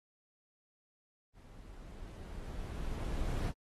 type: noise with level ramp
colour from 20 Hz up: brown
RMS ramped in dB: -54 to -33 dBFS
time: 1.33-3.53 s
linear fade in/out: 50 ms
effects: AAC 32 kbps